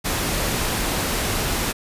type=noise; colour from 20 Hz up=pink; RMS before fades=-23 dBFS; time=0.04-1.73 s; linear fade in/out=20 ms; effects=resampled to 32000 Hz